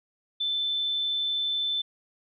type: tone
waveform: sine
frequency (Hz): 3528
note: A7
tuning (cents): +4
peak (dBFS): -25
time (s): 0.4-1.82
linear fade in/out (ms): 10
effects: none